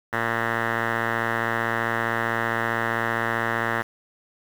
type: tone with low-pass filter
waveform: 5% pulse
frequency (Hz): 115.4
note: A#2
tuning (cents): -17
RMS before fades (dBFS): -25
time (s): 0.12-3.83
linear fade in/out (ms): 20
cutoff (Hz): 1900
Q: 6
effects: 7-bit